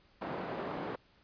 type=band-pass noise; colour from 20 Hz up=white; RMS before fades=-39 dBFS; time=0.21-0.96 s; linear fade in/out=10 ms; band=140 to 790 Hz; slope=12 dB/octave; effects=pink hiss -66 dBFS RMS until 1.23 s + resampled to 11025 Hz